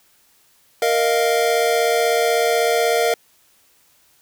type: chord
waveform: square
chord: Bb suspended fourth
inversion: none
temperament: equal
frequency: 466.2 / 622.3 / 698.5 Hz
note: Bb4 / Eb5 / F5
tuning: 0 / 0 / 0 cents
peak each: -19 / -23 / -21 dBFS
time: 0.82-3.14 s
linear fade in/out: 2 ms
effects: white hiss -57 dBFS RMS until 4.21 s